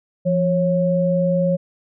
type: tone pair together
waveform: sine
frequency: 172.61 / 548 Hz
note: F3 / C#5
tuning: -20 / -20 cents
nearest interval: octave + minor sixth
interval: 2000 cents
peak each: -18 dBFS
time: 0.25-1.57 s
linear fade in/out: 20 ms
effects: none